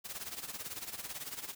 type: noise with tremolo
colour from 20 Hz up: white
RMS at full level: -40 dBFS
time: 0.04-1.55 s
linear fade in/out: 20 ms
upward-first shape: sine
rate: 18 Hz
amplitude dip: 75%
effects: none